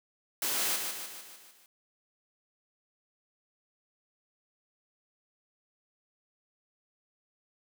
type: noise with echo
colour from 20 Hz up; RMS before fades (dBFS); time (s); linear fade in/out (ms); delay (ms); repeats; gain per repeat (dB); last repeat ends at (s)
white; -31; 0.42-0.76; 2; 150; 6; -5; 1.66
effects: high-pass 200 Hz 12 dB/octave